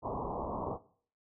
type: low-pass noise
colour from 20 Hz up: white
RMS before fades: -37 dBFS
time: 0.02-0.79 s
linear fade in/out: 50 ms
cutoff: 1100 Hz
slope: 96 dB/octave
effects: noise-tail reverb RT60 0.5 s tail -18 dB re dry